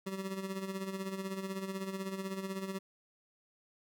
25% pulse tone with tremolo, 192.2 Hz, G3, 34 cents flat, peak -31 dBFS, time 0.06-2.79 s, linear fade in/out 10 ms, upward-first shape sine, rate 16 Hz, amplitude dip 60%, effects none

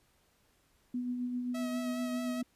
sine tone with tremolo, 246.9 Hz, B3, in tune, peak -31 dBFS, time 0.94-2.43 s, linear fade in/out 5 ms, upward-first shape sine, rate 7.6 Hz, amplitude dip 35%
sawtooth tone with vibrato, 644 Hz, E5, 41 cents flat, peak -36 dBFS, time 1.54-2.42 s, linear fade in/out 10 ms, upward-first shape sine, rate 4.8 Hz, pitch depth 26 cents each way
effects pink hiss -70 dBFS RMS until 2.55 s + resampled to 32000 Hz

